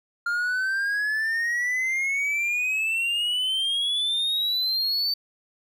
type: exponential sweep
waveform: triangle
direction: up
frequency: 1396.9 to 4576 Hz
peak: -21 dBFS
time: 0.26-5.14 s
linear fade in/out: 5 ms
effects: none